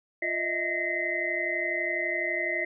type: tone cluster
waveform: sine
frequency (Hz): 349.3 / 615 / 647 / 1870 / 2049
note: F4 / D#5 / E5 / A#6 / C7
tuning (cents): 0 / -20 / -32 / +5 / -37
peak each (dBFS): -36 / -36 / -36 / -33 / -29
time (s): 0.22-2.65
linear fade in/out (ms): 5
effects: none